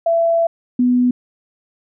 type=tone pair in turn; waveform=sine; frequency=669 / 247.6 Hz; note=E5 / B3; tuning=+25 / +5 cents; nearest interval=octave + perfect fourth; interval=1720 cents; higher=first; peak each=-12 / -11 dBFS; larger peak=second; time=0.06-0.47 / 0.79-1.11 s; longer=first; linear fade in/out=5 ms; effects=none